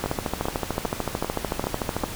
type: two click trains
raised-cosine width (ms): 1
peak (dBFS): -11 / -10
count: 6 / 28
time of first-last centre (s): 0.06-2.036 / 0.04-2.04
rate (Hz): 2.53 / 13.5
effects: pink hiss -35 dBFS RMS until 2.15 s